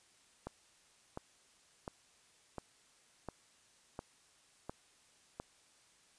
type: click train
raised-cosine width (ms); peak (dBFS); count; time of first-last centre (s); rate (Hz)
1; -27; 8; 0.47-5.4; 1.42
effects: white hiss -67 dBFS RMS until 6.18 s + resampled to 22050 Hz